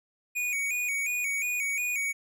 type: tone with vibrato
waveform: square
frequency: 2349 Hz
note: D7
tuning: in tune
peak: -28 dBFS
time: 0.35-2.13 s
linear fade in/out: 20 ms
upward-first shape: square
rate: 2.8 Hz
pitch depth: 80 cents each way
effects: none